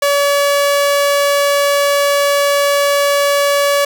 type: tone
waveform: sawtooth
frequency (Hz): 569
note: C#5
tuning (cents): +45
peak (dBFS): -7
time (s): 0.02-3.85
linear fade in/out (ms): 5
effects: none